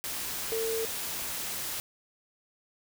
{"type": "tone in noise", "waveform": "sine", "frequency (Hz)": 450, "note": "A4", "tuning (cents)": 39, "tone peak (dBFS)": -29, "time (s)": [0.52, 0.85], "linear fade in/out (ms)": 0, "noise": "white", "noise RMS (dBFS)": -35, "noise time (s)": [0.04, 1.8], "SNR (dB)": 3, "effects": []}